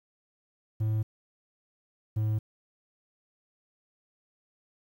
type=tone pair in turn; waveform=triangle; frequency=108.7 / 108.13 Hz; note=A2 / A2; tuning=-21 / -30 cents; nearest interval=unison; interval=9 cents; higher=first; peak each=-23 dBFS; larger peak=neither; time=0.8-1.03 / 2.16-2.39 s; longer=neither; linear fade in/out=10 ms; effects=10-bit